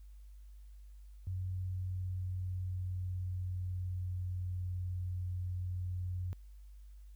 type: tone with pitch glide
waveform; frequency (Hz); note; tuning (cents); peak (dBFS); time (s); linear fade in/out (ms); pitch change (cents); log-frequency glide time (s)
sine; 92.5 to 90.7; F#2 to F#2; 0 to -34; -35; 1.27-6.33; 0; -34; 1.48-4.88
effects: added 50 Hz sine -50 dBFS peak until 7.15 s + white hiss -75 dBFS RMS until 7.15 s